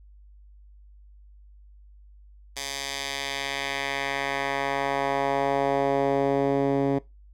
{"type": "tone with band-pass filter sweep", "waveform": "10% pulse", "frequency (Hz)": 138.59, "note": "C#3", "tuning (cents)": 0, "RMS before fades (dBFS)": -26, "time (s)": [2.56, 6.99], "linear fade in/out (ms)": 10, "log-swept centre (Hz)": [5700, 280], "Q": 0.97, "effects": ["noise-tail reverb RT60 0.2 s tail -20 dB re dry", "added 50 Hz sine -48 dBFS peak until 7.33 s"]}